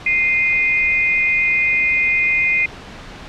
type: tone pair together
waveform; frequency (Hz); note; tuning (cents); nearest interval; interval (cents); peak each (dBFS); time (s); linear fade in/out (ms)
sine; 2093 / 2473; C7 / D#7; 0 / -11; minor third; 289; -16; 0.06-2.66; 5
effects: pink hiss -35 dBFS RMS until 3.28 s + low-pass 4000 Hz 12 dB/octave